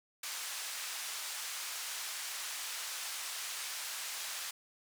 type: band-pass noise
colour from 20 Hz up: white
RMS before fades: -41 dBFS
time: 0.23-4.51 s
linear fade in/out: 5 ms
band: 970 to 8900 Hz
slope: 12 dB/octave
effects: none